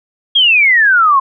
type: exponential sweep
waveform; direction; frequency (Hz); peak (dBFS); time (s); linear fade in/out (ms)
sine; down; 3322 to 1046.5; -6; 0.35-1.2; 10
effects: none